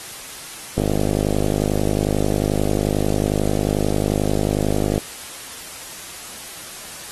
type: click train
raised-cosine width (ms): 2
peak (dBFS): -6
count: 216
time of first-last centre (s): 0.78-4.979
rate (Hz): 51.2
effects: white hiss -35 dBFS RMS until 7.11 s + AAC 32 kbps